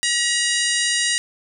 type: harmonic tone with a mistuned harmonic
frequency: 956 Hz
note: A#5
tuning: 43 cents sharp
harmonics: 2 / 3 / 4 / 5 / 6 / 7 / 8 / 9 / 10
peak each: -23 / -25 / -26 / -27 / -28 / -28 / -29 / -30 / -30 dBFS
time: 0.03-1.18 s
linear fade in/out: 0 ms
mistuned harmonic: 8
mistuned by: -24 cents
effects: none